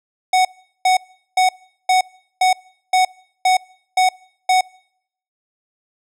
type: tone bursts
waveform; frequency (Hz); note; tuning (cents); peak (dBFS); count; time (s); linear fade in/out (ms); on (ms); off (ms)
square; 743; F#5; +7; -12; 9; 0.33-4.61; 5; 120; 400
effects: noise-tail reverb RT60 0.7 s tail -25 dB re dry + low-pass 9000 Hz 12 dB/octave